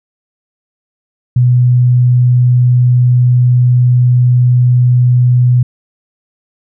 sine tone, 123.9 Hz, B2, 6 cents sharp, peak -5 dBFS, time 1.36-5.63 s, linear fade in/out 5 ms, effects none

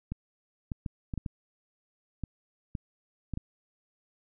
clicks, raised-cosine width 5 ms, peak -21 dBFS, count 10, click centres 0.12 / 0.718 / 0.862 / 1.138 / 1.177 / 1.262 / 2.237 / 2.752 / 3.337 / 3.374 s, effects none

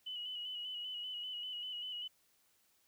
sine tone with vibrato, 2960 Hz, F#7, in tune, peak -40 dBFS, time 0.06-2.08 s, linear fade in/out 10 ms, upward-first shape square, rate 5.1 Hz, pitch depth 32 cents each way, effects white hiss -73 dBFS RMS until 2.87 s

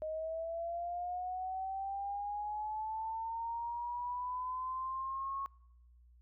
sine linear sweep, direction up, 621 to 1099 Hz, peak -36 dBFS, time 0.02-5.46 s, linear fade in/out 0 ms, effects noise-tail reverb RT60 0.9 s tail -26 dB re dry + added 60 Hz sine -59 dBFS peak until 6.21 s

